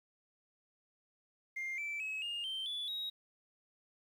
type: tone with pitch steps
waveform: sine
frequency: 2109 / 2327 / 2567 / 2831 / 3124 / 3446 / 3801 Hz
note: C7 / D7 / E7 / F7 / G7 / A7 / A#7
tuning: +13 / -17 / -47 / +23 / -7 / -37 / +33 cents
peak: -35 dBFS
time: 1.56-3.1 s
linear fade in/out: 10 ms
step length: 220 ms
effects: tanh soft clip ceiling -35 dBFS + 11-bit